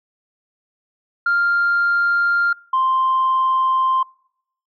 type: tone pair in turn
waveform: sine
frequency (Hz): 1396.9 / 1046.5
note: F6 / C6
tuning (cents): 0 / 0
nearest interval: perfect fourth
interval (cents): 500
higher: first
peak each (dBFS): -13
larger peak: neither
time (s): 1.26-2.53 / 2.73-4.03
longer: second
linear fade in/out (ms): 5
effects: noise-tail reverb RT60 0.7 s tail -26 dB re dry + tanh soft clip ceiling -11 dBFS